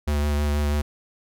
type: tone with vibrato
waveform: square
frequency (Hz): 73.42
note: D2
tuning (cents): 0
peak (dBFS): -21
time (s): 0.07-0.82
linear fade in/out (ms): 10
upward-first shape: triangle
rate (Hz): 6.2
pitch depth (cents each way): 23
effects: none